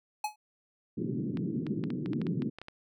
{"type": "tone with exponential decay", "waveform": "square", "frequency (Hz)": 847, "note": "G#5", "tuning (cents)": 34, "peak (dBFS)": -27, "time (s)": [0.24, 0.36], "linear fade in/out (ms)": 5, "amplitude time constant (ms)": 26}
{"type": "band-pass noise", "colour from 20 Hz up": "pink", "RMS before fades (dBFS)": -33, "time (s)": [0.97, 2.5], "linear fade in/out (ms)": 10, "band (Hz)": [130, 370], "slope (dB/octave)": 48}
{"type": "clicks", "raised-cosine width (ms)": 0.3, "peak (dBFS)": -27, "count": 12, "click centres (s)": [1.372, 1.667, 1.839, 1.904, 2.06, 2.133, 2.216, 2.268, 2.421, 2.586, 2.616, 2.684]}
{"effects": []}